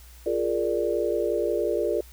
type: chord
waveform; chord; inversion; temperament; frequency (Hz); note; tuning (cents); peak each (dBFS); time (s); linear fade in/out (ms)
sine; Bb dominant seventh; second; equal; 349.2 / 415.3 / 466.2 / 587.3; F4 / Ab4 / Bb4 / D5; 0 / 0 / 0 / 0; -28; 0.26-2.01; 5
effects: added 60 Hz sine -46 dBFS peak until 2.12 s + white hiss -53 dBFS RMS until 2.12 s